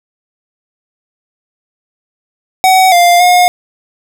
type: tone with pitch steps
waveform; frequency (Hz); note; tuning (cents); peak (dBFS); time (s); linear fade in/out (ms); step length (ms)
square; 752 / 699 / 717; F#5 / F5 / F5; +28 / +1 / +45; -5; 2.64-3.48; 0; 280
effects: none